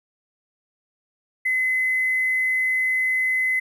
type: tone with hard clipping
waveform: triangle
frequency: 2035 Hz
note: C7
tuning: 49 cents flat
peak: -19 dBFS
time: 1.45-3.6 s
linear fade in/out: 10 ms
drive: 3 dB
effects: none